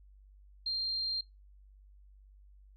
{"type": "tone", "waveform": "sine", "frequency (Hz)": 4186, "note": "C8", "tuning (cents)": 0, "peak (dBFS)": -31, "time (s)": [0.66, 1.21], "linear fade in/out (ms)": 5, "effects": ["noise-tail reverb RT60 0.2 s tail -21 dB re dry", "added 49 Hz sine -55 dBFS peak until 2.76 s"]}